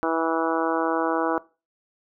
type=harmonic tone; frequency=163.3 Hz; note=E3; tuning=16 cents flat; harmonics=2 / 3 / 4 / 5 / 6 / 7 / 8 / 9; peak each=-26 / -28 / -29 / -30 / -31 / -31 / -32 / -33 dBFS; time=0.03-1.38 s; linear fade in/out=0 ms; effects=noise-tail reverb RT60 0.3 s tail -20 dB re dry